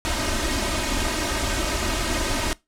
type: noise with comb filter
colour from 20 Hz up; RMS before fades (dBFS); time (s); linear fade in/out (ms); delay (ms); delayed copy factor
pink; -24; 0.05-2.53; 0; 3.2; +0.8
effects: noise-tail reverb RT60 0.2 s tail -21 dB re dry + low-pass 9000 Hz 12 dB/octave